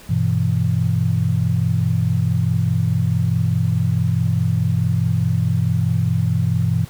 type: chord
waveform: sine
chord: E minor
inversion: first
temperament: just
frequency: 98.89 / 123.61 / 164.81 Hz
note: G2 / B2 / E3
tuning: +16 / +2 / 0 cents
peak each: -20 / -19 / -20 dBFS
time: 0.09-6.85 s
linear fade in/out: 10 ms
effects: pink hiss -43 dBFS RMS until 6.89 s